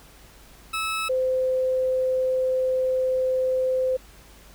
20% pulse / sine tone pair in turn, 1300 / 515.9 Hz, E6 / C5, -24 / -24 cents, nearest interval octave + major third, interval 1600 cents, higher first, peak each -20 dBFS, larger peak neither, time 0.73-1.09 / 1.09-3.97 s, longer second, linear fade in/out 10 ms, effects added 50 Hz sine -51 dBFS peak until 4.54 s + pink hiss -51 dBFS RMS until 4.54 s

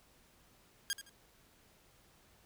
10% pulse tone with echo, 1620 Hz, G#6, 43 cents flat, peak -24 dBFS, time 0.9-0.93 s, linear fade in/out 0 ms, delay 82 ms, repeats 2, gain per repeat -12 dB, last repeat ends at 1.094 s, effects pink hiss -66 dBFS RMS until 2.45 s

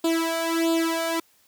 sawtooth tone with flanger, 329.6 Hz, E4, in tune, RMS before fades -24 dBFS, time 0.04-1.2 s, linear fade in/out 5 ms, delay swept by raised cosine 0.25 to 1.35 ms, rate 1.5 Hz, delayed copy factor +0.9, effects white hiss -61 dBFS RMS until 1.47 s + high-pass 60 Hz 12 dB/octave

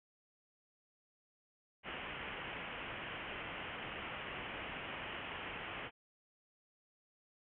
white low-pass noise, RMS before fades -45 dBFS, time 1.83-5.91 s, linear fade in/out 50 ms, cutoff 3100 Hz, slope 96 dB/octave, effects none

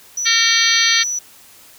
sine tone, 5920 Hz, F#8, in tune, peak -19 dBFS, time 0.17-1.19 s, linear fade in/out 5 ms
harmonic tone, 458 Hz, A#4, 31 cents flat, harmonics 3 / 4 / 5 / 6 / 7 / 8 / 9 / 10, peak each -26 / -19 / -20 / -28 / -20 / -22 / -20 / -21 dBFS, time 0.25-1.04 s, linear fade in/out 20 ms
effects white hiss -45 dBFS RMS until 1.78 s

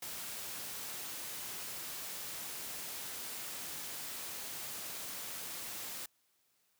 white noise, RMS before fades -43 dBFS, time 0.02-6.06 s, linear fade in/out 5 ms, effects white hiss -75 dBFS RMS until 6.79 s + high-pass 80 Hz 12 dB/octave

